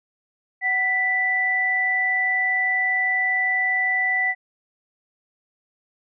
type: tone pair together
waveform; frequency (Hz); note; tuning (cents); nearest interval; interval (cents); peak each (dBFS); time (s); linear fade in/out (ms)
sine; 750 / 1977.5; F#5 / B6; +23 / +2; octave + perfect fourth; 1679; -28 / -19; 0.61-4.35; 50
effects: none